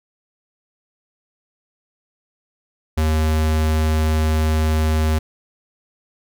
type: tone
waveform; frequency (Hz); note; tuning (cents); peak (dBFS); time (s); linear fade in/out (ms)
square; 78.2; D#2; +9; -16; 2.97-5.19; 10
effects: none